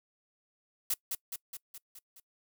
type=noise with echo; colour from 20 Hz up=blue; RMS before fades=-30 dBFS; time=0.9-0.94 s; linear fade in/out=5 ms; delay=210 ms; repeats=6; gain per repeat=-4 dB; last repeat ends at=2.2 s; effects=noise-tail reverb RT60 0.1 s tail -23 dB re dry